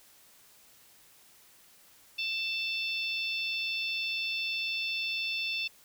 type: harmonic tone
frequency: 886 Hz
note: A5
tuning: 12 cents sharp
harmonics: 3 / 4 / 5 / 6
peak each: -32 / -36 / -42 / -42 dBFS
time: 2.18-5.68 s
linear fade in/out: 10 ms
effects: white hiss -59 dBFS RMS until 5.84 s